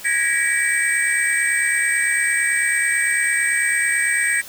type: tone cluster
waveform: sine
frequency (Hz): 1653 / 1880 / 1949 / 2306 / 8370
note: G#6 / A#6 / B6 / D7 / C9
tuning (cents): -9 / +14 / -23 / -32 / 0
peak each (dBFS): -23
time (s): 0.04-4.42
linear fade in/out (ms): 20
effects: white hiss -38 dBFS RMS until 4.48 s